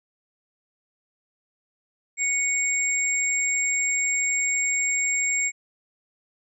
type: tone pair together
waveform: sine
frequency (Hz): 2217 / 7496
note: C#7 / A#8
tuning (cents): 0 / +9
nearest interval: octave + major sixth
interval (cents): 2109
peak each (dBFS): -24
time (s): 2.17-5.52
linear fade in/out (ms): 50
effects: none